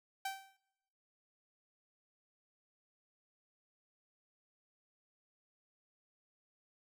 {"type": "tone with exponential decay", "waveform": "sawtooth", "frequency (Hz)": 776, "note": "G5", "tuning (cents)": -18, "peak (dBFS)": -31, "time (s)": [0.25, 0.57], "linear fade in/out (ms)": 5, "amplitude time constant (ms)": 69, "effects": ["noise-tail reverb RT60 1.0 s tail -25 dB re dry"]}